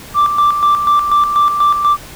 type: tone with tremolo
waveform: sine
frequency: 1174.7 Hz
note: D6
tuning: in tune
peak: -5 dBFS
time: 0.14-1.97 s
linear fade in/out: 50 ms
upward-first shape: square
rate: 4.1 Hz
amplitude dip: 60%
effects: tanh soft clip ceiling -6 dBFS + pink hiss -34 dBFS RMS until 2.15 s